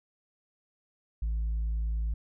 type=tone; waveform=sine; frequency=55 Hz; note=A1; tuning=in tune; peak=-25 dBFS; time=1.22-2.14 s; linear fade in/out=5 ms; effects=tanh soft clip ceiling -26 dBFS